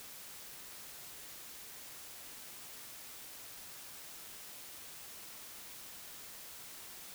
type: silence
effects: white hiss -50 dBFS RMS until 7.14 s